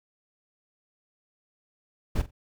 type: noise with echo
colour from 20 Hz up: brown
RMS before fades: -24 dBFS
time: 2.15-2.22 s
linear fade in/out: 10 ms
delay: 45 ms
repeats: 2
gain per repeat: -15 dB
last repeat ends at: 2.31 s
effects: none